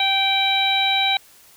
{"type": "harmonic tone", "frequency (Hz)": 780, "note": "G5", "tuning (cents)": -9, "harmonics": [1, 2, 3, 4, 5], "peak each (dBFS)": [-22, -32, -22, -27, -20], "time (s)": [0, 1.17], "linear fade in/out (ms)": 2, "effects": ["white hiss -50 dBFS RMS until 1.56 s"]}